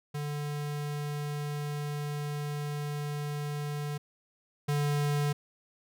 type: tone pair in turn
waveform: square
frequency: 146.83 / 145.9 Hz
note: D3 / D3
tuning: 0 / -11 cents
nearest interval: unison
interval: 11 cents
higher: first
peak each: -33 / -27 dBFS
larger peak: second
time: 0.14-3.98 / 4.68-5.33 s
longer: first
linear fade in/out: 10 ms
effects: none